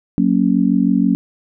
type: chord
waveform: sine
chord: F# major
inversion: none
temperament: just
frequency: 185 / 231.2 / 277.5 Hz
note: F#3 / A#3 / C#4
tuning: 0 / -14 / +2 cents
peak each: -16 dBFS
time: 0.18-1.15 s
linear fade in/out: 0 ms
effects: none